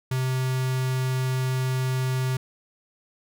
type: tone with notch filter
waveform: square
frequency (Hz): 129.6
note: C3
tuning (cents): -16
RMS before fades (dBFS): -25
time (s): 0.11-2.37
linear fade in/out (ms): 5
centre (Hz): 540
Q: 1.3
effects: none